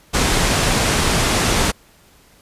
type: low-pass noise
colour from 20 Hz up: pink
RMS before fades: -17 dBFS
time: 0.13-1.72 s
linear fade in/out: 20 ms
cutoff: 10000 Hz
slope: 24 dB/octave
effects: pink hiss -51 dBFS RMS until 2.41 s + resampled to 32000 Hz